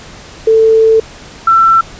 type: tone pair in turn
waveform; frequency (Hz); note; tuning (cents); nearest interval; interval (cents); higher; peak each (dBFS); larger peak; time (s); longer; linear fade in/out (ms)
sine; 444.5 / 1340.5; A4 / E6; +18 / +29; octave + perfect fifth; 1911; second; -4; neither; 0.47-1 / 1.47-1.81; first; 5
effects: pink hiss -33 dBFS RMS until 1.99 s + resampled to 16000 Hz